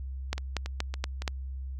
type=two click trains; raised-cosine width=0.2 ms; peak=-19 / -12 dBFS; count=4 / 5; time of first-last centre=0.38-1.22 / 0.33-1.278 s; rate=3.57 / 4.22 Hz; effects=added 66 Hz sine -34 dBFS peak until 1.79 s